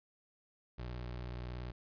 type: tone with vibrato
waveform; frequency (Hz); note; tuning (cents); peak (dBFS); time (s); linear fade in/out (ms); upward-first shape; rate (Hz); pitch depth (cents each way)
25% pulse; 60.9; B1; -24; -37; 0.78-1.72; 10; triangle; 17; 75
effects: resampled to 11025 Hz